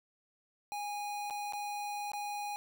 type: tone with dropouts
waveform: square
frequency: 823 Hz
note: G#5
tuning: 16 cents flat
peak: -37 dBFS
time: 0.72-2.56 s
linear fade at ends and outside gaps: 0 ms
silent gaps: 1.3-1.307 / 1.524-1.534 / 2.118-2.134 s
effects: none